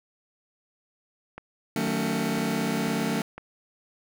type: click train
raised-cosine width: 0.5 ms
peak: -23 dBFS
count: 5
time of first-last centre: 1.38-3.38 s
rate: 2 Hz
type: chord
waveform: sawtooth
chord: D# half-diminished seventh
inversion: none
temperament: just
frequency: 155.56 / 186.68 / 224 / 280 Hz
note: D#3 / F#3 / A3 / C#4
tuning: 0 / +16 / +31 / +18 cents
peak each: -29 / -27 / -24 / -27 dBFS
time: 1.76-3.22 s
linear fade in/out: 2 ms
effects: none